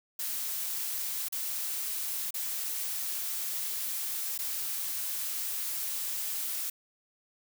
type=noise with dropouts; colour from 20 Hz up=blue; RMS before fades=-34 dBFS; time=0.19-6.7 s; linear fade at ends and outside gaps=5 ms; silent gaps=1.286-1.323 / 2.307-2.341 / 4.379-4.388 s; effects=none